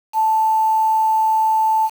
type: tone with quantisation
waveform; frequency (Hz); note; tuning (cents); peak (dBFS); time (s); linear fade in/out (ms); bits
sine; 879; A5; -2; -13; 0.13-1.9; 50; 6
effects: none